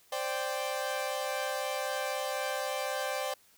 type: chord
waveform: sawtooth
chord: C suspended second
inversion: none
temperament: equal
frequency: 523.3 / 587.3 / 784 Hz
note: C5 / D5 / G5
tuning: 0 / 0 / 0 cents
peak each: -32 / -32 / -33 dBFS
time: 0.12-3.34 s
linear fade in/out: 5 ms
effects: white hiss -63 dBFS RMS until 3.57 s